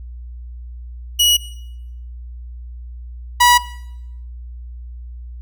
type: tone pair in turn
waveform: sawtooth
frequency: 2914 / 972.4 Hz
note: F#7 / B5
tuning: -27 / -27 cents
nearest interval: octave + perfect fifth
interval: 1900 cents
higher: first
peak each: -8 / -5 dBFS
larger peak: second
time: 1.19-1.37 / 3.4-3.58 s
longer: neither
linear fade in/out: 10 ms
effects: noise-tail reverb RT60 0.8 s tail -19 dB re dry + added 60 Hz sine -30 dBFS peak until 5.41 s